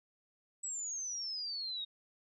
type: exponential sweep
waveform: sine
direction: down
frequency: 7910 to 3729 Hz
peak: -37 dBFS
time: 0.63-1.85 s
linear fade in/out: 10 ms
effects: none